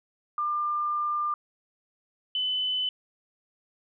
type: tone pair in turn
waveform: sine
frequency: 1197 / 3016 Hz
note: D6 / F#7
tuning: +33 / +32 cents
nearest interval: octave + major third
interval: 1599 cents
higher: second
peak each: -25 dBFS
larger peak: neither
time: 0.38-1.34 / 2.35-2.89 s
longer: first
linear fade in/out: 2 ms
effects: none